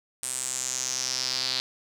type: tone with band-pass filter sweep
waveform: sawtooth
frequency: 128.9 Hz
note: C3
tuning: 26 cents flat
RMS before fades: -30 dBFS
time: 0.23-1.6 s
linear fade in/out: 0 ms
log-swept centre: 8800 to 4300 Hz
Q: 4.9
effects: none